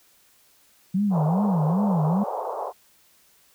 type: tone with vibrato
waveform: sine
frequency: 177.9 Hz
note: F3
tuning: 32 cents sharp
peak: -19 dBFS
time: 0.94-2.24 s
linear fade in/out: 10 ms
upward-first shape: sine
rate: 2.5 Hz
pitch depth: 270 cents each way
type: band-pass noise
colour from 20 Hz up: white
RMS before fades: -30 dBFS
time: 1.1-2.73 s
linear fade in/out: 50 ms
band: 430 to 990 Hz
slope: 48 dB/octave
effects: white hiss -59 dBFS RMS until 3.54 s